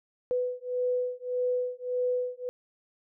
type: beating tone pair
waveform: sine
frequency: 496.8 / 498.5 Hz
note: B4 / B4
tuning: +10 / +16 cents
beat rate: 1.7 Hz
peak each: -30 dBFS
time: 0.31-2.49 s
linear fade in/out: 0 ms
effects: none